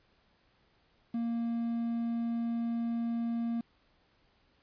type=tone with quantisation; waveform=triangle; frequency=232.7 Hz; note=A#3; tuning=3 cents flat; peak=-28 dBFS; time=1.14-3.61 s; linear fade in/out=5 ms; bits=9; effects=pink hiss -69 dBFS RMS until 4.62 s + resampled to 11025 Hz